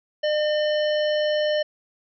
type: harmonic tone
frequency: 604 Hz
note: D5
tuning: 48 cents sharp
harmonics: 1 / 3 / 5 / 7 / 9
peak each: -20 / -31 / -31 / -39 / -40 dBFS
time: 0.23-1.63 s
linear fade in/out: 10 ms
effects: none